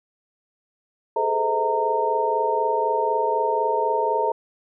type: tone cluster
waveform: sine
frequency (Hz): 410.3 / 434.3 / 512 / 640 / 920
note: G#4 / A4 / C5 / D#5 / A#5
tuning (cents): -21 / -23 / -38 / +49 / -23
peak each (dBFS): -31 / -25 / -27 / -28 / -22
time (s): 1.16-4.32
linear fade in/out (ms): 5
effects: none